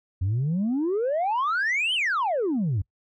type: exponential two-way sweep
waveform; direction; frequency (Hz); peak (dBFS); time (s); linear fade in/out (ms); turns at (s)
sine; up then down; 87.31 to 3161 to 87.31; -20; 0.21-2.82; 10; 1.94
effects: noise-tail reverb RT60 0.1 s tail -23 dB re dry + tanh soft clip ceiling -20 dBFS